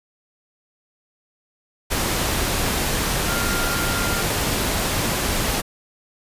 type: tone in noise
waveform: sine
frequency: 1396.9 Hz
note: F6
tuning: in tune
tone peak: -27 dBFS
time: 3.27-4.23 s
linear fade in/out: 20 ms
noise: pink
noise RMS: -22 dBFS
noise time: 1.9-5.62 s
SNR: -8 dB
effects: resampled to 32000 Hz